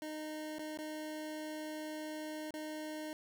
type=tone with dropouts; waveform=25% pulse; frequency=308.2 Hz; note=D#4; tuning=16 cents flat; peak=-37 dBFS; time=0.02-3.13 s; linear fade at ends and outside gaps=1 ms; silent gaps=0.585-0.593 / 0.774-0.787 / 2.507-2.539 s; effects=none